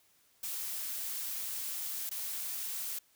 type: noise with dropouts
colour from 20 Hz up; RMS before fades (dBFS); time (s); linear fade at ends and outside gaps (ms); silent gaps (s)
blue; -38; 0.43-2.99; 5; 2.094-2.112
effects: white hiss -68 dBFS RMS until 3.15 s